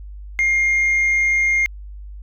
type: tone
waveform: sine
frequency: 2123 Hz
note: C7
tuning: 25 cents sharp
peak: -12 dBFS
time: 0.39-1.66 s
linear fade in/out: 0 ms
effects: tanh soft clip ceiling -13 dBFS + added 50 Hz sine -32 dBFS peak until 2.22 s